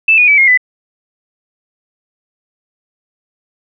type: tone with pitch steps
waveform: sine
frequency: 2637 / 2460 / 2296 / 2142 / 1998.5 Hz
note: E7 / D#7 / D7 / C7 / B6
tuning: 0 / -20 / -40 / +40 / +20 cents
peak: -5 dBFS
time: 0.08-0.575 s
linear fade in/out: 5 ms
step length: 99 ms
effects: none